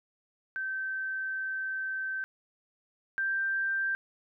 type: tone pair in turn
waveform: sine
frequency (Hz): 1548 / 1574.1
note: G6 / G6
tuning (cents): -22 / +7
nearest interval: unison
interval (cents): 29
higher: second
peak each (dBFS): -31 / -27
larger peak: second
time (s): 0.56-2.24 / 3.18-3.95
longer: first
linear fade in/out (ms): 0
effects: none